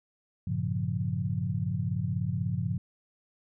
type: chord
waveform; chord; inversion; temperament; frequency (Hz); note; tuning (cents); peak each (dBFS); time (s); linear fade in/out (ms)
sine; G half-diminished seventh; none; equal with one note detuned; 98 / 114.47 / 138.59 / 174.61; G2 / Bb2 / Db3 / F3; 0 / -31 / 0 / 0; -33; 0.47-2.78; 5
effects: none